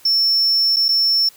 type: tone with dropouts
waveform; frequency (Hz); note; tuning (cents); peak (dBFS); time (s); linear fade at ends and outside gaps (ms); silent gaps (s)
triangle; 5400; E8; +41; -12; 0.05-1.29; 5; 0.762-0.766 / 0.884-0.888
effects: white hiss -48 dBFS RMS until 1.36 s